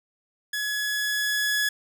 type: tone with level ramp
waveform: sawtooth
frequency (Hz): 1692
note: G#6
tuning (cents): +32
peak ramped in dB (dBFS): -23 to -18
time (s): 0.53-1.69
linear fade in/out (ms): 5
effects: none